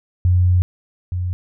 sine tone pair in turn, 89.9 / 89.9 Hz, F#2 / F#2, -49 / -49 cents, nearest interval unison, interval 0 cents, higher neither, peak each -11 / -19 dBFS, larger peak first, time 0.25-0.62 / 1.12-1.33 s, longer first, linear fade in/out 0 ms, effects none

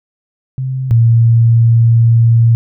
sine tone pair in turn, 130.81 / 115.67 Hz, C3 / A#2, 0 / -13 cents, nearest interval major second, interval 213 cents, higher first, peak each -15 / -5 dBFS, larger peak second, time 0.58-0.91 / 0.91-2.55 s, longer second, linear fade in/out 0 ms, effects none

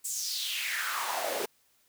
pink noise with high-pass filter sweep, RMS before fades -33 dBFS, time 0.04-1.46 s, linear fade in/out 10 ms, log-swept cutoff 8200 to 410 Hz, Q 4.1, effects white hiss -68 dBFS RMS until 1.88 s

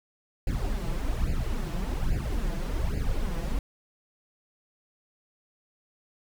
brown noise with flanger, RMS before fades -28 dBFS, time 0.47-3.59 s, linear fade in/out 2 ms, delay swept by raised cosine 0.42 to 6.02 ms, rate 1.2 Hz, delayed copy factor +0.95, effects none

